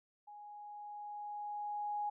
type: tone with level ramp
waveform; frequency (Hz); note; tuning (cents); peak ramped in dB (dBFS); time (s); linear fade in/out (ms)
sine; 830; G#5; -1; -50 to -34; 0.27-2.1; 10
effects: none